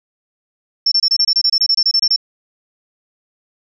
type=tone bursts; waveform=sine; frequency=5400 Hz; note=E8; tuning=41 cents sharp; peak=-10 dBFS; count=16; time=0.86-2.162 s; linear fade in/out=5 ms; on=57 ms; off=26 ms; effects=none